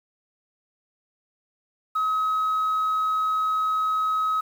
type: tone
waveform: sine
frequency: 1275 Hz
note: D#6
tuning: 42 cents sharp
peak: -19 dBFS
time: 1.95-4.41 s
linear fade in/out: 10 ms
effects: tanh soft clip ceiling -19 dBFS + 8-bit